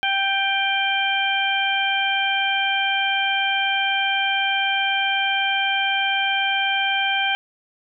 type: harmonic tone with a mistuned harmonic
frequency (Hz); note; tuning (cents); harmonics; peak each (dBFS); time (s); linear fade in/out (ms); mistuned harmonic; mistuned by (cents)
784; G5; 0; 1 / 2 / 3 / 4; -24 / -24 / -24 / -24; 0.03-7.35; 0; 3; +20
effects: none